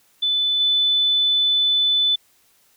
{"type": "tone with level steps", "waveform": "sine", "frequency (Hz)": 3500, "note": "A7", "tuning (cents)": -10, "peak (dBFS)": [-17, -15], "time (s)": [0.22, 2.16], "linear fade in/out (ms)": 10, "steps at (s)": 0.6, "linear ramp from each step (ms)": 5, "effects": ["white hiss -59 dBFS RMS until 2.76 s"]}